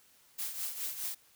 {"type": "noise with tremolo", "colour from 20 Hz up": "blue", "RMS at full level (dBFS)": -35, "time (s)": [0.38, 1.15], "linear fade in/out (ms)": 10, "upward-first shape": "triangle", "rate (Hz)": 4.8, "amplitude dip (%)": 70, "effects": ["white hiss -64 dBFS RMS until 1.35 s"]}